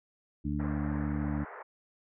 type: harmonic tone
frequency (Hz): 73.42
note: D2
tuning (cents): 0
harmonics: 1 / 2 / 3 / 4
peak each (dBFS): -35 / -35 / -35 / -35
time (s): 0.44-1.45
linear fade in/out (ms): 20
type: band-pass noise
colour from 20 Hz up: pink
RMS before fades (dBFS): -45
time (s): 0.59-1.63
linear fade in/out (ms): 10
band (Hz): 440 to 1900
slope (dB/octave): 48
effects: none